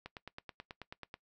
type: click train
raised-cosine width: 0.3 ms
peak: -28 dBFS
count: 11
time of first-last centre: 0.06-1.141 s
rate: 9.25 Hz
effects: noise-tail reverb RT60 0.1 s tail -20 dB re dry